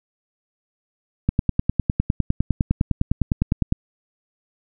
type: click train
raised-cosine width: 5 ms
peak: -5 dBFS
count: 25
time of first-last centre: 1.29-3.724 s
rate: 9.86 Hz
effects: none